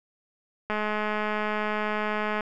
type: click train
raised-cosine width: 0.5 ms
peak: -14 dBFS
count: 363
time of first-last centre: 0.7-2.408 s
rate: 212 Hz
effects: none